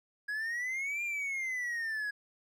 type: exponential two-way sweep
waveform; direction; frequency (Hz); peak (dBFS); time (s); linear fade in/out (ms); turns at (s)
triangle; up then down; 1657 to 2414 to 1657; -31; 0.28-2.11; 10; 1.03
effects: none